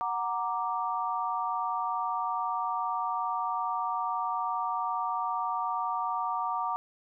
sine chord, Gb augmented, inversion none, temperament equal, 740 / 932.3 / 1174.7 Hz, Gb5 / Bb5 / D6, 0 / 0 / 0 cents, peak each -34 / -32 / -32 dBFS, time 0.01-6.76 s, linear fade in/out 0 ms, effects none

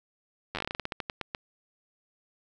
slowing click train, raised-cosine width 0.3 ms, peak -16 dBFS, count 17, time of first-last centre 0.55-1.349 s, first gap 10 ms, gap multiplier 1.19, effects none

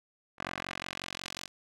10% pulse tone with band-pass filter sweep, 45.53 Hz, F#1, 27 cents flat, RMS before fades -41 dBFS, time 0.38-1.48 s, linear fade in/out 20 ms, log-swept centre 1500 to 5100 Hz, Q 1, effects none

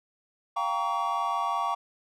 triangle chord, G half-diminished seventh, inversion third, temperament equal with one note detuned, 698.5 / 784 / 932.3 / 1130.7 Hz, F5 / G5 / Bb5 / Db6, 0 / 0 / 0 / +34 cents, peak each -32 / -31 / -30 / -27 dBFS, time 0.56-1.75 s, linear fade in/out 10 ms, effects none

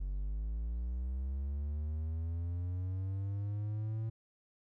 triangle linear sweep, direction up, 45.93 to 112.2 Hz, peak -32 dBFS, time 0-4.1 s, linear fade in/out 10 ms, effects none

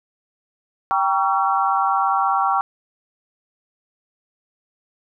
sine chord, G diminished seventh, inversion none, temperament just, 784 / 940.8 / 1128.9 / 1354.7 Hz, G5 / Bb5 / Db6 / Fb6, 0 / +16 / +31 / +47 cents, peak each -20 / -24 / -21 / -23 dBFS, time 0.91-2.61 s, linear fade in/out 0 ms, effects none

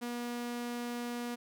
sawtooth tone, 240.4 Hz, B3, 46 cents flat, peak -32 dBFS, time 0.01-1.36 s, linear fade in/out 20 ms, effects none

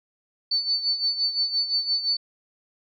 sine tone with tremolo, 4504 Hz, C#8, 27 cents sharp, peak -19 dBFS, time 0.51-2.17 s, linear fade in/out 5 ms, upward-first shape sine, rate 5.8 Hz, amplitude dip 70%, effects none

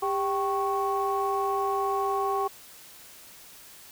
sine tone cluster, 397.7 / 777 / 1102 Hz, G4 / G5 / C#6, +25 / -16 / -11 cents, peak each -28 dBFS, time 0.02-2.48 s, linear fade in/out 10 ms, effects tanh soft clip ceiling -17 dBFS + white hiss -49 dBFS RMS until 3.91 s

